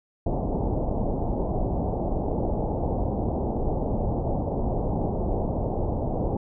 pink low-pass noise, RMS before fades -26 dBFS, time 0.26-6.37 s, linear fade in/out 5 ms, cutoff 840 Hz, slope 48 dB/octave, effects none

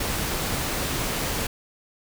pink noise, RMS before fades -27 dBFS, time 0-1.47 s, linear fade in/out 5 ms, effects none

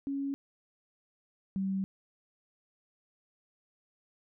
sine tone pair in turn, 277.2 / 192.77 Hz, C#4 / G3, 0 / -29 cents, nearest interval tritone, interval 629 cents, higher first, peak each -31 / -29 dBFS, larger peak second, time 0.07-0.34 / 1.56-1.84 s, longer second, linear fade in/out 0 ms, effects none

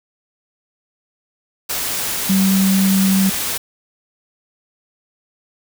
sine tone in noise, 192.3 Hz, G3, 33 cents flat, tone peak -12 dBFS, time 2.29-3.3 s, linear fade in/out 10 ms, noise white, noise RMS -22 dBFS, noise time 1.69-3.58 s, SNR +7 dB, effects none

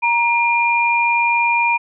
sine tone pair together, 941.7 / 2404 Hz, A#5 / D7, +17 / +40 cents, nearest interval octave + major third, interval 1623 cents, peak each -16 dBFS, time 0.02-1.78 s, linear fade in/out 20 ms, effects none

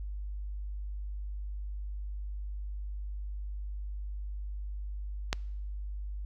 click, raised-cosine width 0.2 ms, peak -11 dBFS, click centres 5.329 s, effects noise-tail reverb RT60 0.9 s tail -26 dB re dry + added 50 Hz sine -35 dBFS peak until 6.25 s

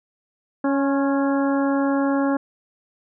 harmonic tone with a mistuned harmonic, 277.2 Hz, C#4, in tune, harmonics 1 / 2 / 3 / 4 / 5 / 6, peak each -19 / -25 / -29 / -31 / -33 / -35 dBFS, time 0.64-2.37 s, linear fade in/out 5 ms, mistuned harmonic 4, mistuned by -31 cents, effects none

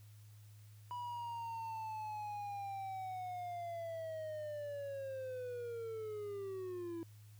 triangle linear sweep, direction down, 981 to 329.6 Hz, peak -39 dBFS, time 0.91-7.03 s, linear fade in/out 0 ms, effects added 105 Hz sine -55 dBFS peak until 7.39 s + white hiss -69 dBFS RMS until 7.39 s

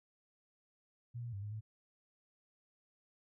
sine tone with pitch steps, 119.5 / 118.8 / 99.1 / 104.3 / 108.6 Hz, A#2 / A#2 / G2 / G#2 / A2, +43 / +33 / +19 / +8 / -22 cents, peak -40 dBFS, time 1.14-1.61 s, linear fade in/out 20 ms, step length 94 ms, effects none

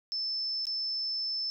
sine tone with dropouts, 5274 Hz, E8, in tune, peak -30 dBFS, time 0.12-1.5 s, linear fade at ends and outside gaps 0 ms, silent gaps 0.654-0.669 s, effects none

